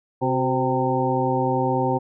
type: harmonic tone with a mistuned harmonic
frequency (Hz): 130.1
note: C3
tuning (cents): -9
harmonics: 1 / 2 / 3 / 4 / 6 / 7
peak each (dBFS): -26 / -26 / -26 / -26 / -26 / -26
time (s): 0.21-1.99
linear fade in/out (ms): 20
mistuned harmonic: 3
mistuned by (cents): -61
effects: none